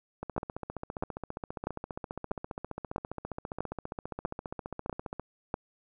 two click trains, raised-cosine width 1 ms, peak -22 / -16 dBFS, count 75 / 9, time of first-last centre 0.23-5.196 / 0.38-5.541 s, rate 14.9 / 1.55 Hz, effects none

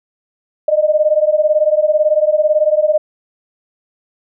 sine beating tone pair, 602 / 620 Hz, D5 / D#5, +43 / -6 cents, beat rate 18 Hz, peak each -13 / -13 dBFS, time 0.68-2.98 s, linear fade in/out 5 ms, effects none

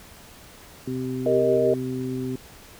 harmonic tone, 128.7 Hz, C3, 28 cents flat, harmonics 1 / 2 / 3, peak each -32 / -28 / -32 dBFS, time 0.87-2.36 s, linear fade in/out 5 ms
sine chord, Eb major, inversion first, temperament equal, 392 / 466.2 / 622.3 Hz, G4 / Bb4 / Eb5, 0 / 0 / 0 cents, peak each -22 dBFS, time 1.26-1.74 s, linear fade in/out 2 ms
effects pink hiss -47 dBFS RMS until 2.79 s

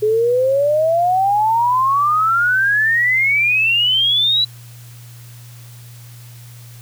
sine exponential sweep, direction up, 420 to 3975 Hz, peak -12 dBFS, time 0.02-4.45 s, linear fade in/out 10 ms, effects added 119 Hz sine -36 dBFS peak until 6.81 s + white hiss -45 dBFS RMS until 6.81 s

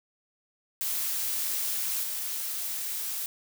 blue noise with level steps, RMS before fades -30 / -33 dBFS, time 0.81-3.26 s, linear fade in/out 0 ms, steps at 2.03 s, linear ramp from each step 5 ms, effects none

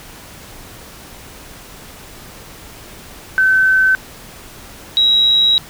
sine tone pair in turn, 1530 / 3855 Hz, G6 / B7, -42 / -43 cents, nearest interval octave + major third, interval 1599 cents, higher second, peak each -9 dBFS, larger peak neither, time 3.38-3.95 / 4.97-5.58 s, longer second, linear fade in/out 0 ms, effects pink hiss -37 dBFS RMS until 5.69 s

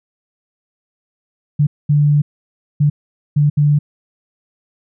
sine tone bursts at uneven times, 146.83 Hz, D3, in tune, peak -9 dBFS, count 5, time 1.59-1.67 / 1.89-2.22 / 2.8-2.9 / 3.36-3.5 / 3.57-3.79 s, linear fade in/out 10 ms, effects none

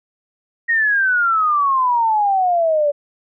sine exponential sweep, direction down, 1885 to 570 Hz, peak -13 dBFS, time 0.68-2.92 s, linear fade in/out 20 ms, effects none

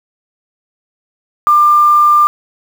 sine tone with quantisation, 1194 Hz, D6, 28 cents sharp, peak -5 dBFS, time 1.47-2.27 s, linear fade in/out 0 ms, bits 5, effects none

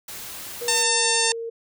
white noise, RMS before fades -36 dBFS, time 0.08-0.83 s, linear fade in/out 5 ms
sine tone with pitch glide, 478.7 to 459.5 Hz, A#4 to A#4, +46 to -25 cents, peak -28 dBFS, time 0.61-1.5 s, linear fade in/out 10 ms, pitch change -71 cents, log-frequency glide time 0.75-1.37 s
harmonic tone, 901 Hz, A5, 41 cents sharp, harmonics 1 / 2 / 3 / 4 / 5 / 6 / 7 / 8 / 9 / 10, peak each -28 / -28 / -28 / -28 / -28 / -28 / -28 / -28 / -28 / -28 dBFS, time 0.68-1.32 s, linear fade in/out 2 ms
effects none

